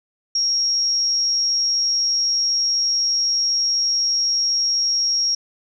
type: tone with amplitude modulation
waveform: sine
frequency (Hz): 5588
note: F8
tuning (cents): 0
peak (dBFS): -15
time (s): 0.35-5.35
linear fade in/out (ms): 5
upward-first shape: sine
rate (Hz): 251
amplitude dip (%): 35
effects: none